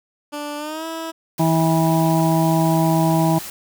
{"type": "tone with pitch glide", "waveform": "15% pulse", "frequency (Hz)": [293.7, 325.9], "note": ["D4", "E4"], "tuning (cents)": [0, -20], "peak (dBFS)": -20, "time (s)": [0.32, 1.12], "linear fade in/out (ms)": 20, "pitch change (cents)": 180, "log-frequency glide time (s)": [0.57, 0.86]}
{"type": "noise", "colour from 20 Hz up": "white", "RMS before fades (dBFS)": -33, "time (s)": [1.38, 3.5], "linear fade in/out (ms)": 2}
{"type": "harmonic tone", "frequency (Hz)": 162.3, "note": "E3", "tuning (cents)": -27, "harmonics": [1, 2, 4, 5, 6], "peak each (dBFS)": [-17, -20, -23, -24, -25], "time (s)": [1.39, 3.39], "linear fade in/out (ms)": 10}
{"effects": []}